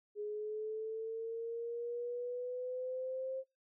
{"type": "linear sweep", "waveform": "sine", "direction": "up", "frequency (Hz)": [415.3, 530], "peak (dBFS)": -37, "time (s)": [0.15, 3.44], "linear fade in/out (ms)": 50, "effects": ["noise-tail reverb RT60 0.2 s tail -22 dB re dry"]}